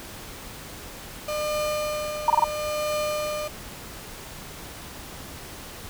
35% pulse tone with tremolo, 603 Hz, D5, 46 cents sharp, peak -22 dBFS, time 1.28-3.48 s, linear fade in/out 5 ms, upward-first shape triangle, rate 0.74 Hz, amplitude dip 60%
sine tone bursts, 932.3 Hz, A#5, in tune, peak -14 dBFS, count 4, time 2.28-2.442 s, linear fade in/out 2 ms, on 21 ms, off 26 ms
effects pink hiss -40 dBFS RMS until 5.89 s

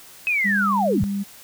sine linear sweep, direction down, 2590 to 58.27 Hz, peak -18 dBFS, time 0.27-1.04 s, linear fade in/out 0 ms
sine tone with pitch glide, 201.3 to 199.56 Hz, G3 to G3, +46 to +31 cents, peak -22 dBFS, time 0.44-1.24 s, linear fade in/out 20 ms, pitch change -15 cents, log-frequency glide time 0.61-0.93 s
effects white hiss -45 dBFS RMS until 1.43 s

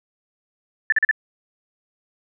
sine tone bursts, 1760 Hz, A6, in tune, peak -13 dBFS, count 4, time 0.9-1.112 s, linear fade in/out 2 ms, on 23 ms, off 40 ms, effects none

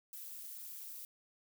violet noise with amplitude modulation, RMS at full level -44 dBFS, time 0.13-1.05 s, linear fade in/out 2 ms, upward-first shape sine, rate 216 Hz, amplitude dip 85%, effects none

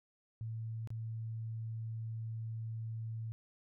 sine tone with dropouts, 112.5 Hz, A2, 39 cents sharp, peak -38 dBFS, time 0.41-3.32 s, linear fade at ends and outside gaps 0 ms, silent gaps 0.874-0.904 s, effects none

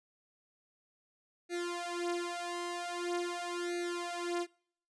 sawtooth tone with flanger, 349 Hz, F4, 1 cent flat, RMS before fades -37 dBFS, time 1.49-4.47 s, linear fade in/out 50 ms, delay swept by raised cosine 0.47 to 4.77 ms, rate 0.44 Hz, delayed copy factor +1, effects noise-tail reverb RT60 0.6 s tail -25 dB re dry + resampled to 22050 Hz

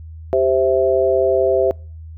sine chord, C major, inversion second, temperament equal, 392 / 523.3 / 659.3 Hz, G4 / C5 / E5, 0 / 0 / 0 cents, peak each -17 dBFS, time 0.33-1.71 s, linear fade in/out 0 ms, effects noise-tail reverb RT60 0.4 s tail -26 dB re dry + added 80 Hz sine -32 dBFS peak until 2.17 s

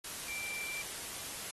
sine tone in noise, 2349 Hz, D7, in tune, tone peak -39 dBFS, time 0.28-0.82 s, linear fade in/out 5 ms, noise white, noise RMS -42 dBFS, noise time 0.04-1.51 s, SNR 0 dB, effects AAC 32 kbps

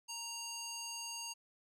square tone with band-pass filter, 930 Hz, A#5, 4 cents flat, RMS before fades -44 dBFS, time 0.08-1.34 s, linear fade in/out 20 ms, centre 6200 Hz, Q 1.5, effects none

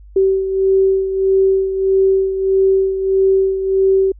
sine beating tone pair, 384.2 / 385.8 Hz, G4 / G4, -35 / -28 cents, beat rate 1.6 Hz, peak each -12 / -19 dBFS, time 0.16-4.12 s, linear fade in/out 5 ms, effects added 50 Hz sine -37 dBFS peak until 4.19 s

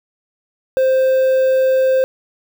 triangle tone with quantisation, 523.3 Hz, C5, in tune, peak -9 dBFS, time 0.77-2.04 s, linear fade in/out 0 ms, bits 6, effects none

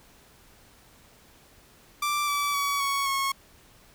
sawtooth tone with pitch steps, 1174.7 / 1153.9 / 1133.4 / 1113.3 / 1093.5 Hz, D6 / D6 / C#6 / C#6 / C#6, 0 / -31 / +38 / +7 / -24 cents, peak -21 dBFS, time 2.02-3.32 s, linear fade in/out 5 ms, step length 260 ms, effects pink hiss -56 dBFS RMS until 3.94 s

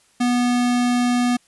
square tone, 244.6 Hz, B3, 16 cents flat, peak -17 dBFS, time 0.2-1.37 s, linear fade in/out 10 ms, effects white hiss -58 dBFS RMS until 1.47 s + resampled to 24000 Hz

